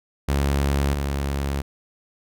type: tone pair in turn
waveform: sawtooth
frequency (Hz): 70 / 69.73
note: C#2 / C#2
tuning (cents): +18 / +11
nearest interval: unison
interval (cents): 7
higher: first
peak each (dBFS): -15 / -19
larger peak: first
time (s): 0.28-0.95 / 0.95-1.62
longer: neither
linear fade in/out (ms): 10
effects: none